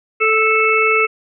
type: harmonic tone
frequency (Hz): 438.8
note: A4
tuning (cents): -5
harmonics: 1 / 3 / 5 / 6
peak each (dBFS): -17 / -17 / -17 / -17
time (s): 0.2-1.07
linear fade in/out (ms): 20
effects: none